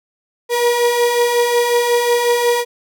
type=beating tone pair; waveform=35% pulse; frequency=474.8 / 480.3 Hz; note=A#4 / B4; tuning=+32 / -48 cents; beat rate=5.5 Hz; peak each=-19 / -12 dBFS; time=0.49-2.65 s; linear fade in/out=50 ms; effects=none